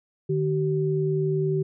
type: tone pair together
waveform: sine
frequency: 151.94 / 382.6 Hz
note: D#3 / G4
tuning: -41 / -42 cents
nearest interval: octave + major third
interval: 1599 cents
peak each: -24 / -24 dBFS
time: 0.29-1.63 s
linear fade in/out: 10 ms
effects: none